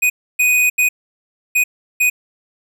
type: tone bursts at uneven times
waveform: square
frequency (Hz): 2489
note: D#7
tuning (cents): 0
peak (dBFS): -12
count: 5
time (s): 0.02-0.1 / 0.39-0.7 / 0.78-0.89 / 1.55-1.64 / 2-2.1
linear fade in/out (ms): 10
effects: none